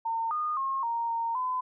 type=tone with pitch steps; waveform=sine; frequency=910 / 1225 / 1077 / 930 / 922 / 1014 Hz; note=A#5 / D#6 / C6 / A#5 / A#5 / B5; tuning=-42 / -27 / +50 / -4 / -19 / +45 cents; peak=-27 dBFS; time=0.05-1.61 s; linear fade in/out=10 ms; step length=260 ms; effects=none